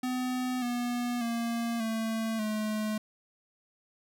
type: tone with pitch steps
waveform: square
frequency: 252.8 / 242.6 / 232.9 / 223.5 / 214.6 Hz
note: B3 / B3 / A#3 / A3 / A3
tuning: +41 / -31 / -1 / +27 / -43 cents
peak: -30 dBFS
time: 0.03-2.98 s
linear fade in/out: 5 ms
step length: 590 ms
effects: none